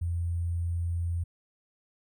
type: tone with sample-and-hold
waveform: sine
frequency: 85.4 Hz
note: F2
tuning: 38 cents flat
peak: -27 dBFS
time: 0.01-1.24 s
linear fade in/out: 10 ms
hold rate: 8820 Hz
effects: none